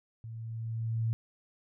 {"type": "tone with level ramp", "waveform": "sine", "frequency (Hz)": 113.3, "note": "A#2", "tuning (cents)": -49, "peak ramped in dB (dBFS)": [-40, -26], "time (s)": [0.24, 1.13], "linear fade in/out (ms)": 0, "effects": []}